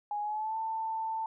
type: tone with pitch glide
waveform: sine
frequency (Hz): 830 to 889.6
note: G#5 to A5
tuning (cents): -1 to +19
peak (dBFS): -31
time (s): 0.11-1.26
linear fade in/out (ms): 2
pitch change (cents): +120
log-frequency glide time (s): 0.21-0.57
effects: none